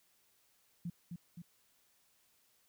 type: tone with echo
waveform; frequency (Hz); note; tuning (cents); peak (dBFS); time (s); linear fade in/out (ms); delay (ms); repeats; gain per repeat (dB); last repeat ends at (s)
sine; 172.1; F3; -25; -37; 0.85-0.9; 5; 260; 2; -4; 1.42
effects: white hiss -72 dBFS RMS until 2.68 s